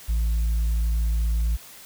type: tone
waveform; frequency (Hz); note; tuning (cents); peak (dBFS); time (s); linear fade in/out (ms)
sine; 56; A1; +31; -17; 0.08-1.57; 20
effects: tanh soft clip ceiling -19 dBFS + white hiss -45 dBFS RMS until 1.85 s